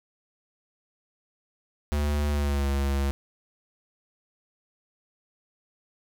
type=tone with pitch glide; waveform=square; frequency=73.42 to 69.34 Hz; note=D2 to C#2; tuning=0 to +1 cents; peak=-24 dBFS; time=1.92-3.11 s; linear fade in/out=0 ms; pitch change=-99 cents; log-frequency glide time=2.3-2.68 s; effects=none